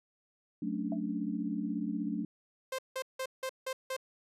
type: chord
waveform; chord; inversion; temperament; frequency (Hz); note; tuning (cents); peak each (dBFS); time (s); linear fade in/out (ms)
sine; D major seventh; first; equal; 185 / 220 / 277.2 / 293.7; F#3 / A3 / C#4 / D4; 0 / 0 / 0 / 0; -38 / -36 / -40 / -37; 0.62-2.25; 5
type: tone with exponential decay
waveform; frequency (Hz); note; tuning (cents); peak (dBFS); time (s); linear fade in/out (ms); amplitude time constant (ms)
sine; 659.3; E5; 0; -35; 0.92-1.02; 2; 20
type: tone bursts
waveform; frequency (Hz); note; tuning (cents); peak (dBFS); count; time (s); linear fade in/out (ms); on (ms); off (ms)
sawtooth; 523.3; C5; 0; -30; 6; 2.72-3.966; 5; 66; 170
effects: resampled to 32000 Hz